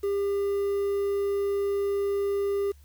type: tone with quantisation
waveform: triangle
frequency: 400 Hz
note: G4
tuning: 35 cents sharp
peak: -22 dBFS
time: 0.03-2.72 s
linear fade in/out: 10 ms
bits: 8
effects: added 71 Hz sine -50 dBFS peak until 2.84 s + white hiss -64 dBFS RMS until 2.84 s